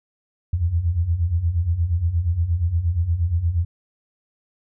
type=beating tone pair; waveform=sine; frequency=79.4 / 87.9 Hz; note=D#2 / F2; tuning=+36 / +12 cents; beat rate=8.5 Hz; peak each=-24 / -19 dBFS; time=0.53-3.65 s; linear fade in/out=5 ms; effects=none